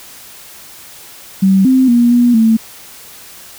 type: tone with pitch steps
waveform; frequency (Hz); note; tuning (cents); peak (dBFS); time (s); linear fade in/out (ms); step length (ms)
sine; 192 / 260.2 / 238.8 / 241.8 / 223.7; G3 / C4 / A#3 / B3 / A3; -36 / -9 / +42 / -36 / +29; -6; 1.42-2.57; 10; 230
effects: white hiss -36 dBFS RMS until 3.58 s